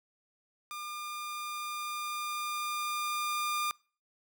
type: tone with level ramp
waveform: sawtooth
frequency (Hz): 1204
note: D6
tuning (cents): +43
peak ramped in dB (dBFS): -35 to -26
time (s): 0.71-3.71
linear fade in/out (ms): 0
effects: noise-tail reverb RT60 0.4 s tail -25 dB re dry